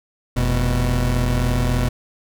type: tone pair together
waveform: 30% pulse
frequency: 43.49 / 123 Hz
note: F1 / B2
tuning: -6 / -7 cents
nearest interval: octave + tritone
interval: 1799 cents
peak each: -17 dBFS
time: 0.36-1.89 s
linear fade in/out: 10 ms
effects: none